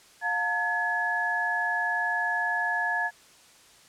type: tone cluster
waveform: sine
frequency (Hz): 710 / 900 / 1699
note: F5 / A5 / G#6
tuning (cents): +28 / +39 / +39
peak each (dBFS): -32 / -32 / -26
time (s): 0.21-3.11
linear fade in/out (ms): 50
effects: white hiss -55 dBFS RMS until 3.88 s + low-pass 9000 Hz 12 dB/octave

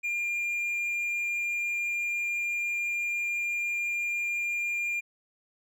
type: tone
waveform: triangle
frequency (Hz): 2402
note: D7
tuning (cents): +38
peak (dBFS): -26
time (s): 0.03-5.01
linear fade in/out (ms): 20
effects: none

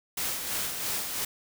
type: noise with tremolo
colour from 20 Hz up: white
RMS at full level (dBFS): -30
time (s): 0.17-1.25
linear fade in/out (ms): 5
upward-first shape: sine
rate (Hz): 3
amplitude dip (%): 45
effects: none

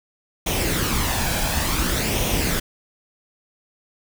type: noise with flanger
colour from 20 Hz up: pink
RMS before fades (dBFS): -22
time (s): 0.46-2.6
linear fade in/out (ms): 10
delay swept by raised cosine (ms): 0.32 to 1.26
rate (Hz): 0.56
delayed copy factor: +0.5
effects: none

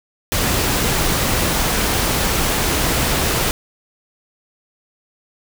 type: noise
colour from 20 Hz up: pink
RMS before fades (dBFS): -18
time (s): 0.32-3.51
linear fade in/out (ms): 0
effects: none

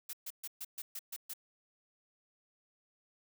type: noise bursts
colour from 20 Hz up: blue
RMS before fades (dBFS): -42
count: 8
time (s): 0.09-1.336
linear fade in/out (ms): 5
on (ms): 42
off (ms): 130
effects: none

